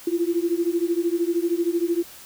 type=beating tone pair; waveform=sine; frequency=335.7 / 348.7 Hz; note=E4 / F4; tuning=+32 / -3 cents; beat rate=13 Hz; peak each=-23 dBFS; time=0.07-2.03 s; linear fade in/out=5 ms; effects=white hiss -44 dBFS RMS until 2.25 s